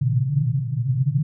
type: band-pass noise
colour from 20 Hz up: pink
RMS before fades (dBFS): -21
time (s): 0.01-1.23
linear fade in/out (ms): 10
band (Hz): 120 to 150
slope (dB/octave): 96
effects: none